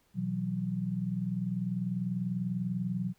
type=chord; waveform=sine; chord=B suspended fourth; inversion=none; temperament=equal with one note detuned; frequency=124.91 / 164.81 / 185 Hz; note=B2 / E3 / F#3; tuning=+20 / 0 / 0 cents; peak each=-36 / -37 / -32 dBFS; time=0.14-3.14 s; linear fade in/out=50 ms; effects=pink hiss -70 dBFS RMS until 3.18 s